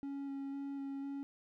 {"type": "tone with vibrato", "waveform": "triangle", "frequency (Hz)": 276.9, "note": "C#4", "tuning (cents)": -2, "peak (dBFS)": -37, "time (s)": [0.03, 1.23], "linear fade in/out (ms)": 0, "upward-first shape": "square", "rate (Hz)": 2, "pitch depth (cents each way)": 10, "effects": []}